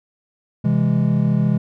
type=chord; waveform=triangle; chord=C augmented; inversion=none; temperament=equal with one note detuned; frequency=130.81 / 164.81 / 205.7 Hz; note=C3 / E3 / G#3; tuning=0 / 0 / -16 cents; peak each=-17 dBFS; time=0.64-1.58 s; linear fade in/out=10 ms; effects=none